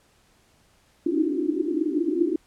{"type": "band-pass noise", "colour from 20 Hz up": "white", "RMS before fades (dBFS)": -24, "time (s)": [1.06, 2.36], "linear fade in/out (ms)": 5, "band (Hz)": [280, 360], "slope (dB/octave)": 96, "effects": ["pink hiss -61 dBFS RMS until 2.46 s", "low-pass 11000 Hz 12 dB/octave"]}